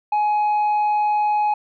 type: tone with tanh clipping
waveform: sine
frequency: 840 Hz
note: G#5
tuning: 19 cents sharp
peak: -17 dBFS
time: 0.12-1.54 s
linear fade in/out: 5 ms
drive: 3 dB
effects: none